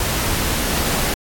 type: noise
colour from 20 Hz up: pink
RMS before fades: -20 dBFS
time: 0-1.14 s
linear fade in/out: 2 ms
effects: AAC 64 kbps